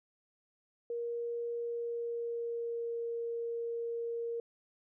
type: tone with pitch glide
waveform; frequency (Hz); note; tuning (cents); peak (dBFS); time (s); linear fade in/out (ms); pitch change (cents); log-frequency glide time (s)
sine; 471.3 to 466.2; A#4 to A#4; +19 to 0; -34; 0.9-4.4; 2; -19; 1.5-2.99
effects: none